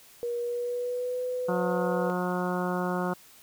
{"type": "tone with pitch glide", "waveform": "sine", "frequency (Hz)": [477.3, 500.5], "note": ["A#4", "B4"], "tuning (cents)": [41, 23], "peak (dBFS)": -28, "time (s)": [0.23, 2.1], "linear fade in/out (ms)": 0, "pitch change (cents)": 82, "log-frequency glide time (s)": [0.38, 1.21]}
{"type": "harmonic tone", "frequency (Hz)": 180, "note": "F#3", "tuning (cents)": -47, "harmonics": [1, 2, 3, 4, 5, 6, 7, 8], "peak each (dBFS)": [-30, -33, -35, -36, -37, -38, -38, -39], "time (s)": [1.48, 3.14], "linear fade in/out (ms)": 10}
{"effects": ["white hiss -54 dBFS RMS until 3.42 s"]}